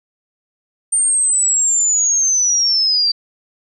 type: linear sweep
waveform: sine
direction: down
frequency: 8860 to 4641 Hz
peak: -12 dBFS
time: 0.92-3.12 s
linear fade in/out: 10 ms
effects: none